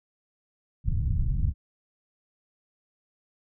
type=low-pass noise; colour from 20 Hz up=pink; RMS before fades=-25 dBFS; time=0.84-1.54 s; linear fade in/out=50 ms; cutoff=140 Hz; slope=24 dB/octave; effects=none